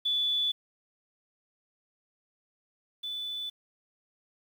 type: tone pair in turn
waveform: sine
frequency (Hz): 3461 / 3487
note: A7 / A7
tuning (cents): -29 / -16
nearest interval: unison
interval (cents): 13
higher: second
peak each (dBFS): -25 / -33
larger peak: first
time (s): 0.05-0.52 / 3.03-3.5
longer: neither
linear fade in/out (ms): 10
effects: 9-bit